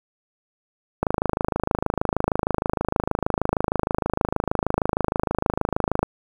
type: click train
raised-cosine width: 1 ms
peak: -6 dBFS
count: 133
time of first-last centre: 1.03-6.03 s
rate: 26.4 Hz
effects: 7-bit